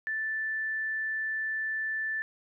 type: tone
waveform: sine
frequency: 1760 Hz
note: A6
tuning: in tune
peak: -29 dBFS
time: 0.07-2.22 s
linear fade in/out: 0 ms
effects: none